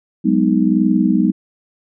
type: chord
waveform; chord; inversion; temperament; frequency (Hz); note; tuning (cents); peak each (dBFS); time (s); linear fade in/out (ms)
sine; G# minor seventh; third; just; 186.89 / 207.7 / 249.2 / 311.5; F#3 / G#3 / B3 / D#4; +18 / 0 / +16 / +2; -17; 0.24-1.32; 20
effects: none